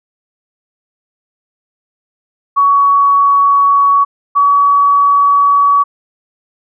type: tone pair in turn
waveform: sine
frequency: 1124 / 1134.4 Hz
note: C#6 / C#6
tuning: +24 / +40 cents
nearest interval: unison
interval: 16 cents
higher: second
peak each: -6 dBFS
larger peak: neither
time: 2.56-4.05 / 4.35-5.84 s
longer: neither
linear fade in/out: 20 ms
effects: none